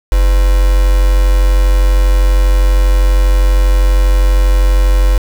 sine tone with quantisation, 46.25 Hz, F#1, in tune, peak -6 dBFS, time 0.12-5.18 s, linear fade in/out 0 ms, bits 3, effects none

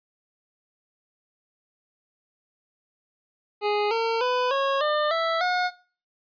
25% pulse tone with pitch steps, 415.3 / 455.5 / 499.6 / 548 / 601.1 / 659.2 / 723.1 Hz, G#4 / A#4 / B4 / C#5 / D5 / E5 / F#5, 0 / -40 / +20 / -20 / +40 / 0 / -40 cents, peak -18 dBFS, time 3.61-5.71 s, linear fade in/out 50 ms, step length 300 ms, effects noise-tail reverb RT60 0.4 s tail -19 dB re dry + resampled to 11025 Hz

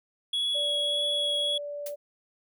triangle tone with vibrato, 3353 Hz, G#7, 16 cents sharp, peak -24 dBFS, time 0.33-1.58 s, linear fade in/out 5 ms, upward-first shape triangle, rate 1.7 Hz, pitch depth 12 cents each way
sine tone, 581 Hz, D5, 19 cents flat, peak -33 dBFS, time 0.54-1.96 s, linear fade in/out 20 ms
blue noise with exponential decay, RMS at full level -33 dBFS, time 1.86-1.96 s, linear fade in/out 5 ms, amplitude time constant 21 ms
effects none

